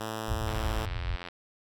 5% pulse tone with pitch glide, 110 to 109.37 Hz, A2 to A2, 0 to -10 cents, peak -22 dBFS, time 0-0.86 s, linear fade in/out 10 ms, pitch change -10 cents, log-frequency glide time 0.27-0.7 s
white low-pass noise, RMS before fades -32 dBFS, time 0.28-1.16 s, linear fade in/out 5 ms, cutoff 120 Hz, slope 96 dB/octave
click train, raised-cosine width 0.3 ms, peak -23 dBFS, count 72, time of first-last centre 0.48-1.286 s, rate 88.1 Hz
effects none

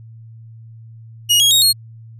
sawtooth tone with pitch steps, 2882 / 3291 / 3759 / 4293 Hz, F#7 / G#7 / A#7 / C8, -46 / -16 / +14 / +44 cents, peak -7 dBFS, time 1.29-1.73 s, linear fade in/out 20 ms, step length 110 ms, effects added 113 Hz sine -36 dBFS peak until 2.19 s + resampled to 32000 Hz

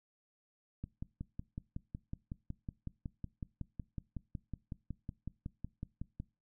click train, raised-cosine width 5 ms, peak -28 dBFS, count 30, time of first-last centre 0.84-6.2 s, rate 5.41 Hz, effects noise-tail reverb RT60 0.3 s tail -22 dB re dry

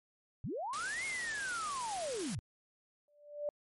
sine linear two-way sweep, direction up then down, 86.7 to 2184 to 86.7 Hz, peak -36 dBFS, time 0.44-2.39 s, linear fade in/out 0 ms, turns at 1.05 s
white noise, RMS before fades -43 dBFS, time 0.73-2.35 s, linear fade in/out 2 ms
sine tone with exponential growth, 587.3 Hz, D5, in tune, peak -31 dBFS, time 3.08-3.49 s, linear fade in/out 1 ms, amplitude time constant 88 ms
effects MP3 48 kbps

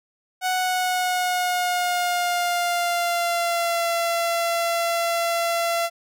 sawtooth tone with pitch glide, 740 to 678.6 Hz, F#5 to F5, 0 to -50 cents, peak -17 dBFS, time 0.41-5.9 s, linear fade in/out 50 ms, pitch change -150 cents, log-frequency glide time 0.52-3.87 s, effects none

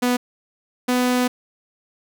sawtooth tone pair in turn, 246.9 / 249.2 Hz, B3 / B3, 0 / +16 cents, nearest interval unison, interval 16 cents, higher second, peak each -13 dBFS, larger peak neither, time 0.02-0.17 / 0.88-1.28 s, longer second, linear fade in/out 10 ms, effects none

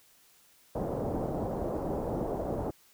white low-pass noise, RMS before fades -33 dBFS, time 0.75-2.71 s, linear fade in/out 5 ms, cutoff 680 Hz, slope 24 dB/octave, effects white hiss -62 dBFS RMS until 2.93 s

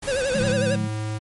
pink noise, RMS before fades -33 dBFS, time 0.02-0.53 s, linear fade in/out 10 ms
square tone with vibrato, 529 Hz, C5, 19 cents sharp, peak -22 dBFS, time 0.07-0.76 s, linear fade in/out 10 ms, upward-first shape sine, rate 11 Hz, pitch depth 110 cents each way
sine chord, D diminished, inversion none, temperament just, 146.83 / 176.2 / 211.4 Hz, D3 / F3 / Ab3, 0 / +16 / +31 cents, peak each -32 / -29 / -26 dBFS, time 0.33-0.88 s, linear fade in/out 20 ms
square tone with pitch glide, 110 to 107.86 Hz, A2 to A2, 0 to -34 cents, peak -26 dBFS, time 0.39-1.19 s, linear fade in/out 20 ms, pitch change -34 cents, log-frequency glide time 0.51-0.72 s
effects MP3 48 kbps

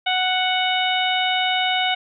harmonic tone, 740 Hz, F#5, in tune, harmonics 1 / 2 / 3 / 4 / 5, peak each -22 / -27 / -25 / -24 / -26 dBFS, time 0.06-1.95 s, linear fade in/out 10 ms, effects none

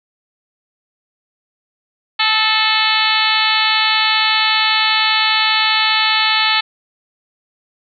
harmonic tone with a mistuned harmonic, 434.9 Hz, A4, 20 cents flat, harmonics 2 / 3 / 4 / 5 / 6 / 7 / 8 / 9 / 10, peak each -21 / -21 / -21 / -21 / -21 / -21 / -21 / -21 / -21 dBFS, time 2.19-6.61 s, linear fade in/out 10 ms, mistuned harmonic 4, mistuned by +25 cents, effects none

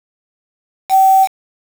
sine tone with quantisation, 768 Hz, G5, 36 cents flat, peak -6 dBFS, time 0.89-1.28 s, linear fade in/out 50 ms, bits 4, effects none

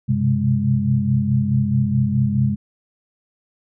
sine tone cluster, 96.7 / 126.6 / 131.3 / 205.6 Hz, G2 / B2 / C3 / G#3, -23 / +43 / +6 / -17 cents, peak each -25 / -22 / -19 / -20 dBFS, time 0.08-2.56 s, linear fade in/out 20 ms, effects none

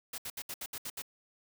white noise bursts, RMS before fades -40 dBFS, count 8, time 0.13-1.021 s, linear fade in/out 5 ms, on 51 ms, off 69 ms, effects none

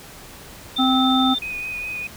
sine tone, 3587 Hz, A7, 33 cents sharp, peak -21 dBFS, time 0.76-1.39 s, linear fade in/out 10 ms
harmonic tone, 259.9 Hz, C4, 11 cents flat, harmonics 1 / 3 / 5, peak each -17 / -22 / -24 dBFS, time 0.78-1.35 s, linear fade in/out 20 ms
sine tone with vibrato, 2489 Hz, D#7, in tune, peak -26 dBFS, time 1.42-2.07 s, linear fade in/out 2 ms, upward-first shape sine, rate 4.8 Hz, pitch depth 18 cents each way
effects pink hiss -41 dBFS RMS until 2.16 s

